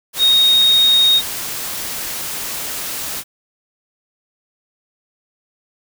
sine tone in noise, 3729 Hz, A#7, in tune, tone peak -9 dBFS, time 0.18-1.22 s, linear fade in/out 50 ms, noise white, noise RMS -25 dBFS, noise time 0.13-3.24 s, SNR +13 dB, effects none

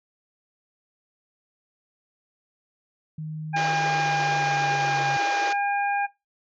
sine tone with pitch glide, 155.56 to 140.2 Hz, D#3 to C#3, 0 to +20 cents, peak -30 dBFS, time 3.18-5.17 s, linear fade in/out 5 ms, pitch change -180 cents, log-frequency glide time 3.64-5.04 s
harmonic tone, 808 Hz, G#5, 48 cents flat, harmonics 1 / 2 / 3, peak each -23 / -29 / -32 dBFS, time 3.53-6.07 s, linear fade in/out 20 ms
pink band-pass noise, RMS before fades -32 dBFS, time 3.56-5.53 s, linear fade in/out 5 ms, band 310 to 6500 Hz, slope 96 dB/octave
effects noise-tail reverb RT60 0.2 s tail -19 dB re dry

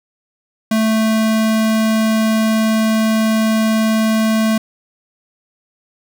square tone, 220.2 Hz, A3, 2 cents sharp, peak -13 dBFS, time 0.71-4.58 s, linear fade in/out 5 ms, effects none

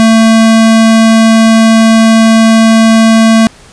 square tone, 223.9 Hz, A3, 30 cents sharp, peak -3 dBFS, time 0-3.47 s, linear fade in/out 0 ms, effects pink hiss -37 dBFS RMS until 3.72 s + resampled to 22050 Hz

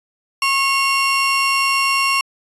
35% pulse tone pair together, 1091 / 2762 Hz, C#6 / F7, -28 / -20 cents, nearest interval octave + major third, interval 1608 cents, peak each -16 dBFS, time 0.42-2.21 s, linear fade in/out 2 ms, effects resampled to 24000 Hz

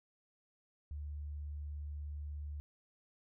sine tone, 73.6 Hz, D2, 4 cents sharp, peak -40 dBFS, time 0.91-2.6 s, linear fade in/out 0 ms, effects none

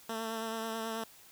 10% pulse tone with vibrato, 224.2 Hz, A3, 33 cents sharp, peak -27 dBFS, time 0.09-1.04 s, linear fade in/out 5 ms, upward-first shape triangle, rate 9.2 Hz, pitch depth 26 cents each way, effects white hiss -57 dBFS RMS until 1.31 s

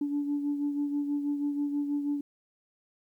sine beating tone pair, 287.9 / 294.1 Hz, D4 / D4, -34 / +3 cents, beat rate 6.2 Hz, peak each -27 / -36 dBFS, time 0.01-2.21 s, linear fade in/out 5 ms, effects tanh soft clip ceiling -22 dBFS + 11-bit

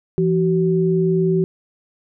sine tone pair together, 168.5 / 378.3 Hz, E3 / F#4, +38 / +38 cents, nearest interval octave + major second, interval 1400 cents, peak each -17 dBFS, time 0.18-1.44 s, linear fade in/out 0 ms, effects none

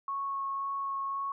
sine tone with vibrato, 1100 Hz, C#6, 14 cents flat, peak -31 dBFS, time 0.08-1.32 s, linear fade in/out 2 ms, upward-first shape sine, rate 1.9 Hz, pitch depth 8 cents each way, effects none

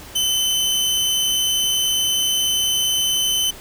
sawtooth tone, 3046 Hz, F#7, 50 cents sharp, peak -14 dBFS, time 0.15-3.51 s, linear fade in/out 10 ms, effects pink hiss -39 dBFS RMS until 3.6 s

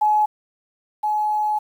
sine tone pair in turn, 848 / 848 Hz, G#5 / G#5, +36 / +36 cents, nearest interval unison, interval 0 cents, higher neither, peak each -14 / -18 dBFS, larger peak first, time 0.01-0.26 / 1.03-1.59 s, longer second, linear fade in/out 10 ms, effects 8-bit

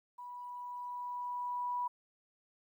sine tone with level ramp, 980 Hz, B5, 14 cents flat, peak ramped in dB -44 to -32 dBFS, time 0.18-1.88 s, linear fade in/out 10 ms, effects 12-bit

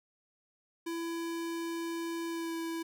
square tone with pitch glide, 334.2 to 330.4 Hz, E4 to E4, +24 to +4 cents, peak -35 dBFS, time 0.86-2.83 s, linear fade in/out 10 ms, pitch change -20 cents, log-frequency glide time 2.28-2.55 s, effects none

